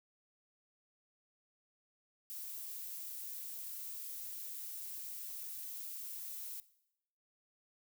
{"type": "noise", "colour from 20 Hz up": "violet", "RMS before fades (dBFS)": -45, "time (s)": [2.3, 6.6], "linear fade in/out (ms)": 0, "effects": ["noise-tail reverb RT60 0.8 s tail -18 dB re dry"]}